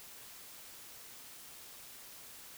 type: silence
effects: white hiss -52 dBFS RMS until 2.57 s